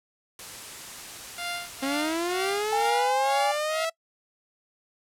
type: noise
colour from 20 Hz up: white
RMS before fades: -40 dBFS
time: 0.39-2.9 s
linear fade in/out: 2 ms
type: tone with tremolo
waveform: 10% pulse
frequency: 698.5 Hz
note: F5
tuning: in tune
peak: -21 dBFS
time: 1.38-3.85 s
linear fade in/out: 2 ms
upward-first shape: sine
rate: 2.1 Hz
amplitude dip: 100%
type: linear sweep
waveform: sawtooth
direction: up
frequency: 265.8 to 660 Hz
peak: -22 dBFS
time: 1.82-3.9 s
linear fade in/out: 10 ms
type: tone with vibrato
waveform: sine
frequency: 819 Hz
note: G#5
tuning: 24 cents flat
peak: -23 dBFS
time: 2.72-3.52 s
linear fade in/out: 10 ms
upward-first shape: sine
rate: 11 Hz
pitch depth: 10 cents each way
effects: noise-tail reverb RT60 0.1 s tail -24 dB re dry + low-pass 11000 Hz 12 dB/octave